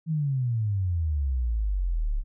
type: exponential sweep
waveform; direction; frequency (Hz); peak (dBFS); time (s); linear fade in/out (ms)
sine; down; 164.81 to 33.46; -23; 0.06-2.24; 50
effects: none